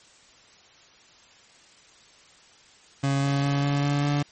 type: tone with pitch steps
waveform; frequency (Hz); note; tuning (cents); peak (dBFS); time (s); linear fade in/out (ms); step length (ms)
30% pulse; 138.59 / 139.8 / 141.01 / 142.24 / 143.48 / 144.73; C#3 / C#3 / C#3 / C#3 / D3 / D3; 0 / +15 / +30 / +45 / -40 / -25; -19; 3.03-4.23; 10; 200
effects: white hiss -54 dBFS RMS until 4.31 s + MP3 32 kbps